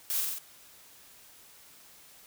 blue noise with echo, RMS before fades -31 dBFS, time 0.1-0.2 s, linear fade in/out 0 ms, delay 46 ms, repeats 4, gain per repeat -2 dB, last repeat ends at 0.384 s, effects white hiss -55 dBFS RMS until 2.26 s

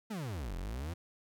40% pulse exponential two-way sweep, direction down then up, 233.1 to 41.2 to 90.6 Hz, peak -36 dBFS, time 0.1-0.94 s, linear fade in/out 10 ms, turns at 0.56 s, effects none

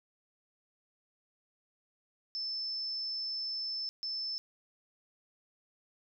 sine tone bursts at uneven times, 5274 Hz, E8, in tune, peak -34 dBFS, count 2, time 2.35-3.89 / 4.03-4.38 s, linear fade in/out 0 ms, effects none

